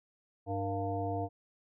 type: harmonic tone with a mistuned harmonic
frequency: 99.5 Hz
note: G2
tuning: 26 cents sharp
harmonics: 1 / 3 / 5 / 7 / 9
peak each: -36 / -39 / -39 / -36 / -45 dBFS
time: 0.46-1.29 s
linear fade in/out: 50 ms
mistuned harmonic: 5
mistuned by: -95 cents
effects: none